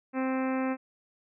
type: harmonic tone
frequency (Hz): 261.6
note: C4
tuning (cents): 0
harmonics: 1 / 2 / 3 / 4 / 5 / 6 / 7 / 8 / 9 / 10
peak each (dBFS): -28 / -34 / -38 / -40 / -42 / -44 / -45 / -46 / -47 / -48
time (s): 0.13-0.77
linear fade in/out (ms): 50
effects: none